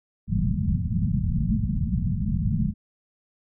white low-pass noise, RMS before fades -24 dBFS, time 0.27-2.74 s, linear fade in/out 50 ms, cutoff 220 Hz, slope 96 dB/octave, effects none

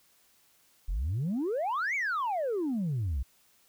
sine exponential two-way sweep, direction up then down, 38.73 to 2316 to 58.6 Hz, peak -26 dBFS, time 0.88-3.23 s, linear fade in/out 10 ms, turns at 1.95 s, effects tanh soft clip ceiling -26 dBFS + white hiss -65 dBFS RMS until 3.68 s

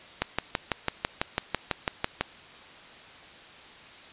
click train, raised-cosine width 0.3 ms, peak -8 dBFS, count 13, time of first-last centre 0.22-2.21 s, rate 6.03 Hz, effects white hiss -48 dBFS RMS until 4.12 s + resampled to 8000 Hz

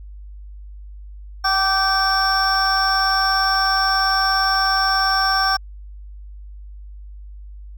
triangle tone cluster, 769 / 1168 / 1549 / 5450 Hz, G5 / D6 / G6 / F8, -33 / -10 / -21 / -43 cents, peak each -19 dBFS, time 1.44-5.57 s, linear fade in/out 10 ms, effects tanh soft clip ceiling -6 dBFS + added 50 Hz sine -34 dBFS peak until 7.77 s

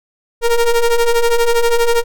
square ring-modulated tone, 232.8 Hz, A#3, 2 cents flat, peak -8 dBFS, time 0.41-2.04 s, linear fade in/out 50 ms, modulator 239 Hz, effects none

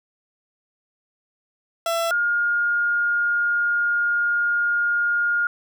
30% pulse / sine tone pair in turn, 670 / 1419.7 Hz, E5 / F6, +28 / +28 cents, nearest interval octave + minor second, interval 1300 cents, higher second, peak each -18 dBFS, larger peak neither, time 1.86-2.11 / 2.11-5.47 s, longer second, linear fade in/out 2 ms, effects none

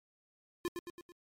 square tone with echo, 349.2 Hz, F4, in tune, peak -33 dBFS, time 0.65-0.68 s, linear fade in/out 0 ms, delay 110 ms, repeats 4, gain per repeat -5 dB, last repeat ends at 1.12 s, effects MP3 64 kbps

